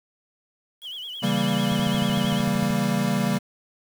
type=tone with vibrato; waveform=sine; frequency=3136 Hz; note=G7; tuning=in tune; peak=-32 dBFS; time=0.81-2.44 s; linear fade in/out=50 ms; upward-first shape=sine; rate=9 Hz; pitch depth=120 cents each way
type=chord; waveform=square; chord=C# diminished seventh; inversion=none; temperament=equal; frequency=138.59 / 164.81 / 196 / 233.1 Hz; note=C#3 / E3 / G3 / Bb3; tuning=0 / 0 / 0 / 0 cents; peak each=-29 / -30 / -25 / -27 dBFS; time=1.22-3.39 s; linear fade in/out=20 ms
type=click train; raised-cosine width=5 ms; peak=-26 dBFS; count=14; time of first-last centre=1.72-2.705 s; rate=13.2 Hz
effects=8-bit